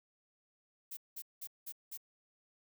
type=noise bursts; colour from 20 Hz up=violet; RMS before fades=-44 dBFS; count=5; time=0.91-1.975 s; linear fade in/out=10 ms; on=61 ms; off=190 ms; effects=none